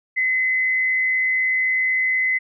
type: tone with frequency modulation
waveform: sine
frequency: 2036 Hz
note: C7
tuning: 48 cents flat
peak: -17 dBFS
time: 0.16-2.39 s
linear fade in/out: 20 ms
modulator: 117 Hz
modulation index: 0.34
effects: none